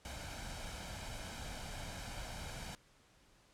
pink noise with comb filter, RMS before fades -45 dBFS, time 0.05-2.75 s, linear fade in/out 0 ms, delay 1.3 ms, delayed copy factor +0.55, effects pink hiss -67 dBFS RMS until 3.53 s + low-pass 9000 Hz 12 dB/octave

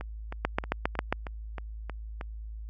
two click trains, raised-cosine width 0.5 ms, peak -10 / -22 dBFS, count 6 / 8, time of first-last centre 0.45-1.126 / 0.01-2.211 s, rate 7.4 / 3.18 Hz, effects added 54 Hz sine -37 dBFS peak until 2.69 s

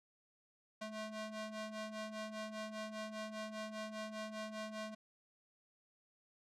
sawtooth ring-modulated tone, 433 Hz, A4, 28 cents flat, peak -36 dBFS, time 0.81-4.95 s, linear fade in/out 10 ms, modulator 219 Hz, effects low-pass 7000 Hz 12 dB/octave

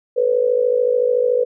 sine tone with amplitude modulation, 493.9 Hz, B4, in tune, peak -10 dBFS, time 0.16-1.45 s, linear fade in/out 20 ms, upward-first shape sine, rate 53.7 Hz, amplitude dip 80%, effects none

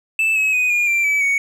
triangle tone with pitch steps, 2637 / 2565 / 2495 / 2427 / 2360 / 2296 / 2233 Hz, E7 / E7 / D#7 / D#7 / D7 / D7 / C#7, 0 / -48 / +4 / -44 / +8 / -40 / +12 cents, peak -13 dBFS, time 0.19-1.38 s, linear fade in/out 2 ms, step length 170 ms, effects none

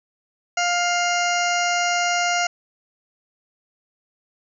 harmonic tone with a mistuned harmonic, 703 Hz, F5, 11 cents sharp, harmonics 1 / 2 / 3 / 4 / 6 / 7 / 8 / 9 / 10, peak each -22 / -25 / -26 / -28 / -35 / -35 / -31 / -35 / -33 dBFS, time 0.57-2.47 s, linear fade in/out 5 ms, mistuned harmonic 10, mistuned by -62 cents, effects none

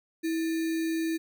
sine tone with sample-and-hold, 325.3 Hz, E4, 23 cents flat, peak -26 dBFS, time 0.23-1.18 s, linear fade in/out 20 ms, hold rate 2100 Hz, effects none

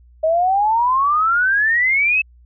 sine exponential sweep, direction up, 622.3 to 2637 Hz, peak -13 dBFS, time 0.23-2.22 s, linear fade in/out 10 ms, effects added 60 Hz sine -45 dBFS peak until 2.45 s

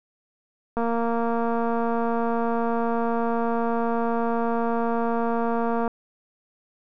click train, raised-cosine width 1 ms, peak -13 dBFS, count 1186, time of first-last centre 0.77-5.878 s, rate 232 Hz, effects none

